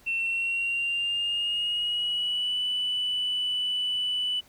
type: tone with pitch glide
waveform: sine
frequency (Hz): 2700 to 2979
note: E7 to F#7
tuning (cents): +41 to +11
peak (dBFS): -24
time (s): 0.06-4.41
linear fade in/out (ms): 20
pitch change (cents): +170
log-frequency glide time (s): 0.17-2.6
effects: tanh soft clip ceiling -21 dBFS + pink hiss -57 dBFS RMS until 4.48 s